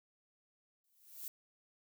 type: noise with exponential growth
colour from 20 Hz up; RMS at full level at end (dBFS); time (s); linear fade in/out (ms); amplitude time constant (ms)
violet; -42; 0.84-1.28; 1; 95
effects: none